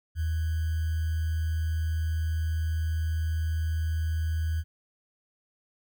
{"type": "tone with sample-and-hold", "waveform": "sine", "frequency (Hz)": 80, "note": "D#2", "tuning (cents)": 49, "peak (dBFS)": -25, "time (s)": [0.15, 4.64], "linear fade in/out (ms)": 50, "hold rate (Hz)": 1575, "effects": []}